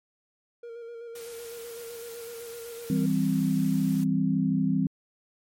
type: tone with vibrato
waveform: triangle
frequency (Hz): 466.8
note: A#4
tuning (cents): +2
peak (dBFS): -36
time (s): 0.63-3.06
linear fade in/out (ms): 5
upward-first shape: square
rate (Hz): 7.9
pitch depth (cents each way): 24
type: noise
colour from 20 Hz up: white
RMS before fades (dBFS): -46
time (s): 1.15-4.04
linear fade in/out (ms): 5
type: chord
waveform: sine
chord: C major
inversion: first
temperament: just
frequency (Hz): 163.52 / 196.22 / 261.6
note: E3 / G3 / C4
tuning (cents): -14 / +2 / 0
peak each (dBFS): -27 / -26 / -26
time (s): 2.9-4.87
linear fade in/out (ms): 2
effects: MP3 64 kbps